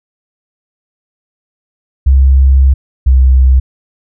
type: tone pair in turn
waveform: sine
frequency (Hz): 66.9 / 64.85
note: C2 / C2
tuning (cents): +39 / -15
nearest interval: minor second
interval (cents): 54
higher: first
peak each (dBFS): -3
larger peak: neither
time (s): 2.06-2.74 / 3.06-3.6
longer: first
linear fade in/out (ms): 10
effects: none